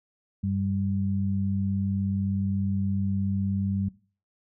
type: tone pair together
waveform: sine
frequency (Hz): 96.59 / 196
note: G2 / G3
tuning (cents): -25 / 0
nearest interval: octave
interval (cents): 1225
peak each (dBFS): -27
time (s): 0.43-3.89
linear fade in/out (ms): 10
effects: noise-tail reverb RT60 0.4 s tail -20 dB re dry